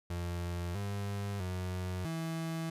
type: tone with pitch steps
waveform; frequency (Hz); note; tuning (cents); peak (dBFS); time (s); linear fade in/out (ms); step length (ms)
35% pulse; 87 / 100.7 / 91.4 / 163.3; F2 / G2 / F#2 / E3; -6 / +47 / -21 / -16; -33; 0.1-2.7; 5; 650
effects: resampled to 32000 Hz